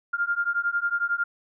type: beating tone pair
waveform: sine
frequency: 1396.9 / 1407.9 Hz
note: F6 / F6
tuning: 0 / +14 cents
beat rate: 11 Hz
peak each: -26 dBFS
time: 0.13-1.24 s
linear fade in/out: 10 ms
effects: none